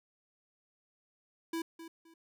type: tone with echo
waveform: square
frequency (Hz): 329.6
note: E4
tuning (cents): 0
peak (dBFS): -34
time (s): 1.53-1.62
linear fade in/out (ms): 5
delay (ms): 260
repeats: 2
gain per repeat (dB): -12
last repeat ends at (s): 2.14
effects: none